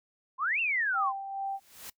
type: exponential two-way sweep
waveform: sine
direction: up then down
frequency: 987.8 to 2794 to 987.8 Hz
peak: -26 dBFS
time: 0.38-1.13 s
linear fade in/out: 50 ms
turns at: 0.6 s
type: tone with tremolo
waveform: sine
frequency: 784 Hz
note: G5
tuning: in tune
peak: -30 dBFS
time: 0.93-1.6 s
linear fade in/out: 50 ms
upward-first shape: sine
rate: 2.3 Hz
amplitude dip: 50%
type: noise with exponential growth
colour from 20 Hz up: white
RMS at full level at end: -40 dBFS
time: 1.45-1.9 s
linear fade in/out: 5 ms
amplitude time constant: 97 ms
effects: noise-tail reverb RT60 0.1 s tail -21 dB re dry